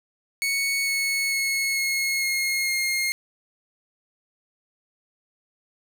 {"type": "tone with pitch steps", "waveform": "sawtooth", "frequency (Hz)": [2217, 2200, 2184, 2168, 2151, 2135], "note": ["C#7", "C#7", "C#7", "C#7", "C7", "C7"], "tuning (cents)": [0, -14, -26, -39, 47, 34], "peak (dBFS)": -19, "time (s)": [0.42, 3.12], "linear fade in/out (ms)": 0, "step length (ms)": 450, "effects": []}